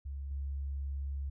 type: tone with level steps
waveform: sine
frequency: 69.3 Hz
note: C#2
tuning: in tune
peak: -37 / -34 dBFS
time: 0.05-1.3 s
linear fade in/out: 10 ms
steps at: 0.31 s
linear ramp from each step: 2 ms
effects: none